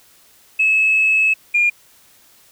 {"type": "tone pair in turn", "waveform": "sine", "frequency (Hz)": [2591, 2414], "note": ["E7", "D7"], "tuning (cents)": [-30, 47], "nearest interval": "minor second", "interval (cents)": 123, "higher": "first", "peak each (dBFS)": -11, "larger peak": "neither", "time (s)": [[0.59, 1.34], [1.54, 1.7]], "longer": "first", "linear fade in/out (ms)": 10, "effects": ["tanh soft clip ceiling -7 dBFS", "white hiss -51 dBFS RMS until 2.51 s"]}